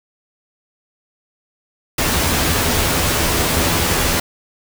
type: noise with comb filter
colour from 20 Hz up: pink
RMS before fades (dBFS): -17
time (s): 1.98-4.2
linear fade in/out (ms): 5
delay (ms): 12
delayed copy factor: +0.6
effects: none